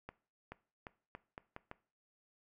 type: accelerating click train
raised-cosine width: 0.5 ms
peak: -30 dBFS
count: 7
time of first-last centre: 0.09-1.714 s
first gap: 430 ms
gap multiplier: 0.81
effects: noise-tail reverb RT60 0.4 s tail -19 dB re dry